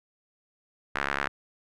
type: tone with band-pass filter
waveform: sawtooth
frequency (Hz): 70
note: C#2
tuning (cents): +18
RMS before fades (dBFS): -30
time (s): 0.95-1.28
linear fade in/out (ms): 5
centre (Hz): 1600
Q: 2.1
effects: none